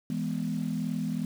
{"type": "chord", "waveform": "sine", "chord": "E major", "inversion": "none", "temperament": "equal", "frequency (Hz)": [164.81, 207.7, 246.9], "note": ["E3", "G#3", "B3"], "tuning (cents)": [0, 0, 0], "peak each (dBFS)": -32, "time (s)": [0.1, 1.25], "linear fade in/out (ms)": 2, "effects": ["tanh soft clip ceiling -20 dBFS", "8-bit"]}